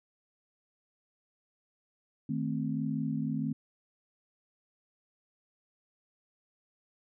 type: chord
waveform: sine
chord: A diminished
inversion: second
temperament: equal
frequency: 155.56 / 220 / 261.6 Hz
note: Eb3 / A3 / C4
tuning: 0 / 0 / 0 cents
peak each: -34 dBFS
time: 2.29-3.53 s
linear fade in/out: 5 ms
effects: none